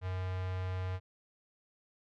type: tone with notch filter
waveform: square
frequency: 92.4 Hz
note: F#2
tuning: 2 cents flat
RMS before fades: -36 dBFS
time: 0.01-1 s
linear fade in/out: 50 ms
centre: 290 Hz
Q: 1.6
effects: low-pass 3000 Hz 12 dB/octave